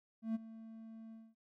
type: tone with ADSR envelope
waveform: triangle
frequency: 223.7 Hz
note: A3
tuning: 29 cents sharp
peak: -30 dBFS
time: 0.22-1.35 s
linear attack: 130 ms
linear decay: 22 ms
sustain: -17 dB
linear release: 230 ms
effects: none